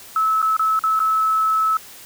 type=tone with dropouts; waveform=sine; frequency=1300 Hz; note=E6; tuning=24 cents flat; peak=-15 dBFS; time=0.16-1.77 s; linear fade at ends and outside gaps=2 ms; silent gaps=0.418-0.426 / 0.567-0.594 / 0.792-0.837 / 0.993-1.001 s; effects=white hiss -41 dBFS RMS until 2.05 s